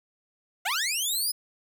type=linear sweep; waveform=15% pulse; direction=up; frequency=657 to 5120 Hz; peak=-19 dBFS; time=0.65-1.32 s; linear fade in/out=10 ms; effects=none